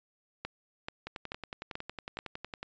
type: two click trains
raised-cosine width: 0.3 ms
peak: -23 / -20 dBFS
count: 18 / 5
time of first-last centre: 1.07-2.63 / 0.45-2.189 s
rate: 10.9 / 2.3 Hz
effects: resampled to 16000 Hz